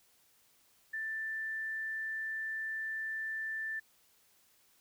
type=tone; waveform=sine; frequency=1770 Hz; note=A6; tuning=10 cents sharp; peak=-35 dBFS; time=0.93-3.8 s; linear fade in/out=10 ms; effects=white hiss -68 dBFS RMS until 4.8 s